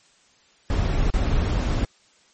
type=noise with dropouts; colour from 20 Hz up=brown; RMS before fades=-21 dBFS; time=0.7-1.85 s; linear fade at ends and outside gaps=1 ms; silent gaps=1.102-1.138 s; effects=white hiss -58 dBFS RMS until 2.33 s + MP3 32 kbps